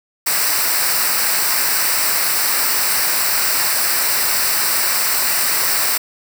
white noise with comb filter, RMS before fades -17 dBFS, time 0.26-5.98 s, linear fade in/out 10 ms, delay 0.3 ms, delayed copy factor -0.7, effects none

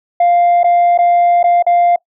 sine tone with dropouts, 698.5 Hz, F5, in tune, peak -5 dBFS, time 0.2-1.96 s, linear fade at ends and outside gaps 5 ms, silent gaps 0.633-0.642 / 0.977-0.987 / 1.43-1.44 / 1.625-1.665 s, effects noise-tail reverb RT60 0.1 s tail -24 dB re dry + tanh soft clip ceiling -6 dBFS

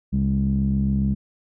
sawtooth tone with low-pass filter, 67.4 Hz, C#2, 48 cents flat, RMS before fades -21 dBFS, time 0.12-1.15 s, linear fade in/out 20 ms, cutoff 190 Hz, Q 7.1, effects none

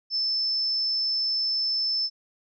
sine tone, 5274 Hz, E8, in tune, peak -23 dBFS, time 0.1-2.1 s, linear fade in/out 50 ms, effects none

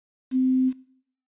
sine tone with quantisation, 258.5 Hz, C4, 21 cents flat, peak -18 dBFS, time 0.31-0.73 s, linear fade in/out 50 ms, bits 8, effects noise-tail reverb RT60 0.6 s tail -17 dB re dry + resampled to 8000 Hz

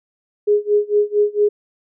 sine tone with tremolo, 415.3 Hz, G#4, in tune, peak -10 dBFS, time 0.47-1.49 s, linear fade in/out 10 ms, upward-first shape sine, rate 4.4 Hz, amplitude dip 95%, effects none

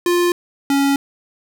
square tone pair in turn, 350.6 / 278.3 Hz, F4 / C#4, +7 / +7 cents, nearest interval major third, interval 400 cents, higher first, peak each -14 dBFS, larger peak neither, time 0.06-0.32 / 0.7-0.96 s, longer neither, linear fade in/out 2 ms, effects none

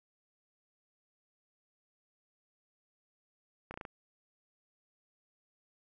slowing click train, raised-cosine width 0.5 ms, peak -27 dBFS, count 5, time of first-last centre 3.71-3.852 s, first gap 31 ms, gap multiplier 1.09, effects none

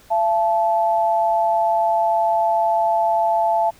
sine tone pair together, 677.6 / 871 Hz, E5 / A5, +48 / -18 cents, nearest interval major third, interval 434 cents, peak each -18 dBFS, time 0.1-3.71 s, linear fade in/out 20 ms, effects pink hiss -50 dBFS RMS until 3.79 s

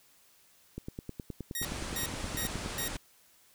click train, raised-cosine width 3 ms, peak -25 dBFS, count 19, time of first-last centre 0.78-2.661 s, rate 9.57 Hz
5% pulse tone bursts, 1878 Hz, A#6, 12 cents sharp, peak -22 dBFS, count 4, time 1.55-2.88 s, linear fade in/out 2 ms, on 100 ms, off 310 ms
pink low-pass noise, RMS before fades -39 dBFS, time 1.62-2.97 s, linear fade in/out 5 ms, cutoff 10000 Hz, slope 48 dB/octave
effects white hiss -63 dBFS RMS until 3.54 s

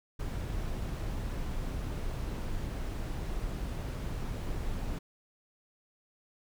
brown noise, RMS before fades -35 dBFS, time 0.19-4.99 s, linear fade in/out 10 ms, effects none

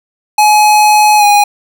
square tone with pitch glide, 845 to 823.3 Hz, G#5 to G#5, +30 to -15 cents, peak -5 dBFS, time 0.38-1.44 s, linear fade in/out 5 ms, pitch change -45 cents, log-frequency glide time 1.18-1.24 s, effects none

